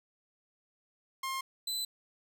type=tone pair in turn; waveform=sawtooth; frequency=1064 / 4017 Hz; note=C6 / B7; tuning=+29 / +29 cents; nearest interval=octave + major seventh; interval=2300 cents; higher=second; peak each=-30 / -30 dBFS; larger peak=neither; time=1.23-1.41 / 1.67-1.85 s; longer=neither; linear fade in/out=5 ms; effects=none